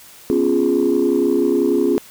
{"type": "chord", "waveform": "sine", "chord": "C# dominant seventh", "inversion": "third", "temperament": "equal", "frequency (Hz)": [246.9, 277.2, 349.2, 415.3], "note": ["B3", "C#4", "E#4", "G#4"], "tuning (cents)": [0, 0, 0, 0], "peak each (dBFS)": [-21, -18, -17, -18], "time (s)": [0.3, 1.98], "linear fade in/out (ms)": 0, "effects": ["tanh soft clip ceiling -7 dBFS", "white hiss -43 dBFS RMS until 2.1 s"]}